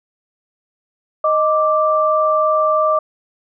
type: tone pair together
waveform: sine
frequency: 622.3 / 1174.7 Hz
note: D#5 / D6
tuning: 0 / 0 cents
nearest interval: major seventh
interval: 1100 cents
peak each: -15 dBFS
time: 1.24-2.99 s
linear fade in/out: 5 ms
effects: none